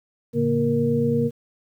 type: tone cluster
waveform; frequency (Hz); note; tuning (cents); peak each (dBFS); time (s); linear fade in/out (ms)
sine; 113 / 141.9 / 234.2 / 468.3; A2 / C#3 / A#3 / A#4; +47 / +41 / +8 / +8; -29 / -25 / -22 / -22; 0.33-1.31; 50
effects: 9-bit